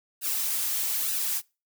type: noise with flanger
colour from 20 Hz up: blue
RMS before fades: -28 dBFS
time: 0.21-1.42 s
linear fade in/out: 50 ms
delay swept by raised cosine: 0.9 to 5.5 ms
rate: 1.1 Hz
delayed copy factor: -0.7
effects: noise-tail reverb RT60 0.3 s tail -25 dB re dry

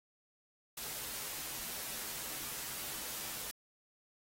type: noise with comb filter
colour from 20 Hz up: white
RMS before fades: -42 dBFS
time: 0.77-3.51 s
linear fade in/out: 5 ms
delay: 11 ms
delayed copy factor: -0.5
effects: AAC 48 kbps

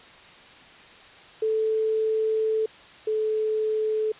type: tone pair in turn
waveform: sine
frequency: 438.5 / 433.5 Hz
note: A4 / A4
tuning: -6 / -26 cents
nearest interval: unison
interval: 20 cents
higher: first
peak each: -21 / -22 dBFS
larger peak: first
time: 1.42-2.66 / 3.07-4.12 s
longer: first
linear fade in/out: 5 ms
effects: white hiss -48 dBFS RMS until 4.19 s + resampled to 8000 Hz

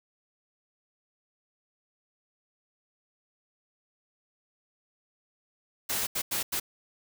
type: noise bursts at uneven times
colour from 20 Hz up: white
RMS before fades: -30 dBFS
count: 4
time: 5.89-6.07 / 6.15-6.22 / 6.31-6.43 / 6.52-6.6 s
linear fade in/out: 10 ms
effects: none

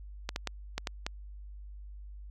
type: clicks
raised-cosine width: 0.2 ms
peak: -15 dBFS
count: 6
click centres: 0.291 / 0.361 / 0.473 / 0.78 / 0.872 / 1.065 s
effects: added 50 Hz sine -43 dBFS peak until 2.3 s

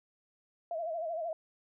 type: tone with vibrato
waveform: sine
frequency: 659.3 Hz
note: E5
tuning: in tune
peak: -33 dBFS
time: 0.71-1.33 s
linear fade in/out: 2 ms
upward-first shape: sine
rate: 13 Hz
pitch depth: 92 cents each way
effects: none

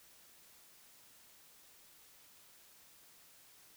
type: silence
effects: white hiss -62 dBFS RMS until 3.76 s

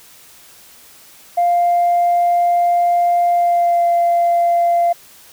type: tone with pitch glide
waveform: sine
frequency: 698.5 to 690.1 Hz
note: F5 to F5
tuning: 0 to -21 cents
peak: -10 dBFS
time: 1.37-4.93 s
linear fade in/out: 10 ms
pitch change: -21 cents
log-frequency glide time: 3.32-3.87 s
effects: tanh soft clip ceiling -8 dBFS + white hiss -44 dBFS RMS until 5.32 s

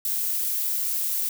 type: noise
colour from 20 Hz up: violet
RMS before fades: -26 dBFS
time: 0.05-1.29 s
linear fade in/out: 2 ms
effects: none

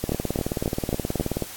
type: two click trains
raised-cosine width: 2 ms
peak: -11 / -10 dBFS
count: 27 / 5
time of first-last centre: 0.04-1.423 / 0.12-1.198 s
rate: 18.8 / 3.71 Hz
effects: white hiss -39 dBFS RMS until 1.56 s + AAC 64 kbps

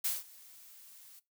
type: noise with ADSR envelope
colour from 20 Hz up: blue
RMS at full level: -31 dBFS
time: 0.04-1.2 s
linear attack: 10 ms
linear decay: 180 ms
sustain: -24 dB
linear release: 15 ms
effects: noise-tail reverb RT60 0.2 s tail -19 dB re dry

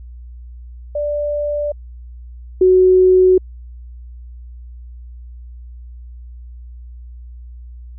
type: tone pair in turn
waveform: sine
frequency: 588 / 370.4 Hz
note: D5 / F#4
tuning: +2 / +2 cents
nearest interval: minor sixth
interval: 800 cents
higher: first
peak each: -17 / -7 dBFS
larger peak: second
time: 0.95-1.72 / 2.61-3.38 s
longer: neither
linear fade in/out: 5 ms
effects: added 60 Hz sine -32 dBFS peak until 7.98 s

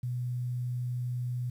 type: tone with quantisation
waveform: sine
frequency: 123.47 Hz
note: B2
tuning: in tune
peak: -30 dBFS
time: 0.03-1.5 s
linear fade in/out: 5 ms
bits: 10
effects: none

